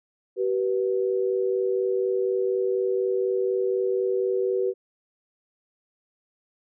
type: tone pair together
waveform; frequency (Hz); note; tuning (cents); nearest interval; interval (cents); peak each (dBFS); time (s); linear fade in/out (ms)
sine; 382.8 / 486.9; G4 / B4; -41 / -25; major third; 416; -23 / -26; 0.36-4.74; 50
effects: none